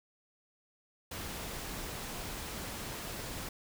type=noise; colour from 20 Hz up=pink; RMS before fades=-41 dBFS; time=1.11-3.49 s; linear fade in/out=5 ms; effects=none